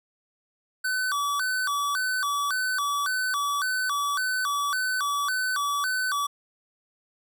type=tone with vibrato; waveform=square; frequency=1316 Hz; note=E6; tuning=3 cents flat; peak=-25 dBFS; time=0.84-6.27 s; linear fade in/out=10 ms; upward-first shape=square; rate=1.8 Hz; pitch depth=240 cents each way; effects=none